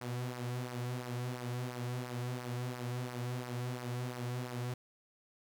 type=tone with flanger; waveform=sawtooth; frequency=123.47 Hz; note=B2; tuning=in tune; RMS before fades=-39 dBFS; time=0.01-4.74 s; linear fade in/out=5 ms; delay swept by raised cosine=0.27 to 4.87 ms; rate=2.9 Hz; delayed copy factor=-0.6; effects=none